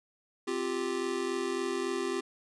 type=chord; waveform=square; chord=C suspended fourth; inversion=none; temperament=just; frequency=261.6 / 348.8 / 392.4 Hz; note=C4 / F4 / G4; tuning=0 / -2 / +2 cents; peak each=-39 / -35 / -34 dBFS; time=0.47-2.21 s; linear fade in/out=10 ms; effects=resampled to 22050 Hz